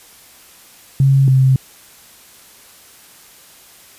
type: tone pair in turn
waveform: sine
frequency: 136 / 131.9 Hz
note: C#3 / C3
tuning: -33 / +14 cents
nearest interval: minor second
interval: 53 cents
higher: first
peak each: -8 dBFS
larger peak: neither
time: 1-1.28 / 1.28-1.56 s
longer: neither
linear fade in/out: 2 ms
effects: white hiss -44 dBFS RMS until 3.98 s + resampled to 32000 Hz